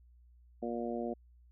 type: harmonic tone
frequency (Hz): 118.2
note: A#2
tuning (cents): +24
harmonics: 2 / 3 / 4 / 5 / 6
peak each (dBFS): -38 / -40 / -41 / -42 / -43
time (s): 0.62-1.14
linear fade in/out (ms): 10
effects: added 60 Hz sine -58 dBFS peak until 1.51 s